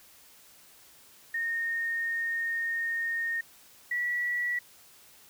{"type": "tone pair in turn", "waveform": "sine", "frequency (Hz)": [1843, 1942], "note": ["A#6", "B6"], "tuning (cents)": [-20, -30], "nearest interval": "minor second", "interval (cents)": 90, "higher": "second", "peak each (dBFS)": [-28, -27], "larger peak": "second", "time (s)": [[1.34, 3.41], [3.91, 4.59]], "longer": "first", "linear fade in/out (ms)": 5, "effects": ["white hiss -56 dBFS RMS until 5.29 s"]}